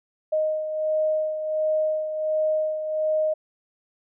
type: beating tone pair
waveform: sine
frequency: 621 / 622.4 Hz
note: D#5 / D#5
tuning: -3 / 0 cents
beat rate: 1.4 Hz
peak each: -22 / -30 dBFS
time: 0.32-3.34 s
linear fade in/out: 10 ms
effects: none